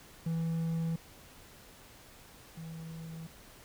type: tone pair in turn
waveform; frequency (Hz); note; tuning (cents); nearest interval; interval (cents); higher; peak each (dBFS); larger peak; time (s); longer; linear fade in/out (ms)
triangle; 164.4 / 162.79; E3 / E3; -4 / -21; unison; 17; first; -28 / -39; first; 0.26-0.96 / 2.57-3.27; neither; 5
effects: pink hiss -55 dBFS RMS until 3.64 s